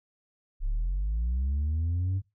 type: linear sweep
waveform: sine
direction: up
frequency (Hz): 32 to 98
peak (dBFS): -23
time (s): 0.6-2.22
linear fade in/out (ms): 50
effects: noise-tail reverb RT60 0.2 s tail -18 dB re dry + tanh soft clip ceiling -24 dBFS